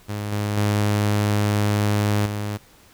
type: tone with level steps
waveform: sawtooth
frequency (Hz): 103.83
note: G#2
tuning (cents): 0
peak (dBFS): -22 / -18 / -14 / -21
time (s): 0.08-2.58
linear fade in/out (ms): 20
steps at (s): 0.32 / 0.57 / 2.26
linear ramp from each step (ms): 2
effects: pink hiss -52 dBFS RMS until 2.93 s